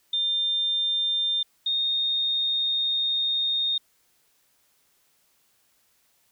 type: tone pair in turn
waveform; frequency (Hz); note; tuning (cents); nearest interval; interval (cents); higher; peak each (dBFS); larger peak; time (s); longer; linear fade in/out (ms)
sine; 3600 / 3684; A7 / A#7; +39 / -21; unison; 40; second; -22; neither; 0.13-1.43 / 1.66-3.78; second; 5
effects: white hiss -66 dBFS RMS until 6.31 s